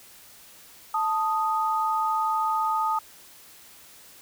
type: tone pair together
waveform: sine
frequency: 880 / 1244.5 Hz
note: A5 / D#6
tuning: 0 / 0 cents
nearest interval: tritone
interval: 600 cents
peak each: -25 dBFS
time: 0.94-2.99 s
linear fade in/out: 5 ms
effects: white hiss -50 dBFS RMS until 4.21 s